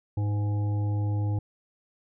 harmonic tone with a mistuned harmonic, 103.83 Hz, G#2, in tune, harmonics 1 / 3 / 5 / 7 / 8, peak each -24 / -37 / -44 / -52 / -44 dBFS, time 0.17-1.39 s, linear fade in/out 5 ms, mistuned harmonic 5, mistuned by -35 cents, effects none

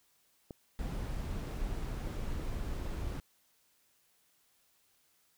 clicks, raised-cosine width 2 ms, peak -30 dBFS, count 3, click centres 0.508 / 2.073 / 2.398 s
brown noise, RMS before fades -37 dBFS, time 0.79-3.2 s, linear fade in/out 0 ms
effects white hiss -71 dBFS RMS until 5.37 s

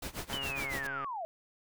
pink noise with tremolo, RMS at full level -38 dBFS, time 0.02-0.87 s, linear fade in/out 5 ms, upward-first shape sine, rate 7.2 Hz, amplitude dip 90%
click train, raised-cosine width 0.5 ms, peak -27 dBFS, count 103, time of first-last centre 0.3-1.045 s, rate 137 Hz
sine linear sweep, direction down, 3085 to 622.3 Hz, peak -35 dBFS, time 0.33-1.25 s, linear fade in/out 0 ms
effects none

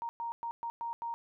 sine tone bursts at uneven times, 932.3 Hz, A#5, in tune, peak -34 dBFS, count 6, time 0.02-0.09 / 0.2-0.32 / 0.43-0.51 / 0.63-0.7 / 0.81-0.93 / 1.02-1.14 s, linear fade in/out 0 ms, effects none

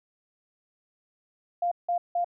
sine tone bursts, 698.5 Hz, F5, in tune, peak -23 dBFS, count 3, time 1.62-2.245 s, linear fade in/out 5 ms, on 95 ms, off 170 ms, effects none

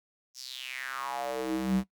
square tone with high-pass filter sweep, 64.6 Hz, C2, 21 cents flat, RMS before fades -33 dBFS, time 0.34-1.84 s, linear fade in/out 50 ms, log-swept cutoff 5900 to 150 Hz, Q 5, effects noise-tail reverb RT60 0.1 s tail -17 dB re dry

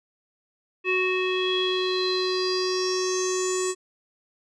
square tone with low-pass filter sweep, 370 Hz, F#4, in tune, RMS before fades -25 dBFS, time 0.84-3.75 s, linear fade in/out 50 ms, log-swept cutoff 2500 to 7800 Hz, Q 8.2, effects none

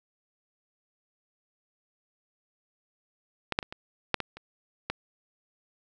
clicks, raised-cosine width 0.3 ms, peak -12 / -7 / -21 / -22 / -6 / -14 / -27 / -13 dBFS, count 8, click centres 3.523 / 3.589 / 3.628 / 3.725 / 4.143 / 4.203 / 4.37 / 4.9 s, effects none

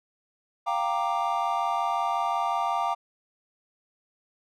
triangle chord, G minor seventh, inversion third, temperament equal with one note detuned, 698.5 / 784 / 932.3 / 1181.5 Hz, F5 / G5 / Bb5 / D6, 0 / 0 / 0 / +10 cents, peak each -28 dBFS, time 0.66-2.95 s, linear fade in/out 20 ms, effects none

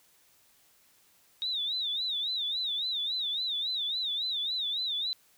sine tone with vibrato, 3729 Hz, A#7, in tune, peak -29 dBFS, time 1.42-5.13 s, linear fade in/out 0 ms, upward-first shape sine, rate 3.6 Hz, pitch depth 140 cents each way, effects white hiss -64 dBFS RMS until 5.37 s

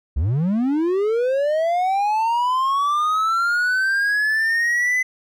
triangle linear sweep, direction up, 59.2 to 2028 Hz, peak -15 dBFS, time 0.16-5.03 s, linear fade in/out 10 ms, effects none

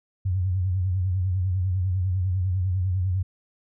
sine tone with vibrato, 92.5 Hz, F#2, in tune, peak -21 dBFS, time 0.25-3.23 s, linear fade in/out 10 ms, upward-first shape sine, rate 10 Hz, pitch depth 90 cents each way, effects none

